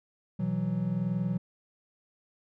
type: chord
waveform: triangle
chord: B suspended fourth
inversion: none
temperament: just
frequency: 123.47 / 164.63 / 185.21 Hz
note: B2 / E3 / F#3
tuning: 0 / -2 / +2 cents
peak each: -32 / -30 / -28 dBFS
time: 0.39-1.38 s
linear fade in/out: 10 ms
effects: none